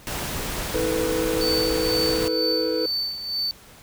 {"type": "noise", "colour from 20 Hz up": "pink", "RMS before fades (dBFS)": -29, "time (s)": [0.07, 2.28], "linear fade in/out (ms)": 0}
{"type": "chord", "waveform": "triangle", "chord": "E suspended fourth", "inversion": "none", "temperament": "equal with one note detuned", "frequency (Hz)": [323, 440, 493.9], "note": ["E4", "A4", "B4"], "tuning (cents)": [-35, 0, 0], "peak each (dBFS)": [-25, -25, -23], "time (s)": [0.74, 2.86], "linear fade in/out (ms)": 5}
{"type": "tone with tremolo", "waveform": "triangle", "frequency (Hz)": 4533, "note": "C#8", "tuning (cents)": 38, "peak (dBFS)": -21, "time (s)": [1.41, 3.51], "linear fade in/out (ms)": 0, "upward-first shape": "sine", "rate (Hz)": 2.1, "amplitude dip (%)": 65}
{"effects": ["pink hiss -48 dBFS RMS until 3.82 s"]}